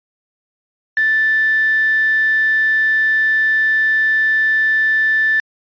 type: tone with quantisation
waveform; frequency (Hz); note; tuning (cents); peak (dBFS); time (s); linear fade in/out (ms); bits
sine; 1760; A6; 0; -12; 0.97-5.4; 2; 4
effects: resampled to 11025 Hz